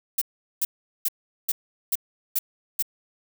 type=noise bursts; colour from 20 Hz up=violet; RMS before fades=-23 dBFS; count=7; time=0.18-2.825 s; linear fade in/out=5 ms; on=35 ms; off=400 ms; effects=none